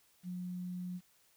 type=tone with quantisation; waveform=sine; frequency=180 Hz; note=F#3; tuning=47 cents flat; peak=-38 dBFS; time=0.23-1.01 s; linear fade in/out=50 ms; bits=11; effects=white hiss -69 dBFS RMS until 1.36 s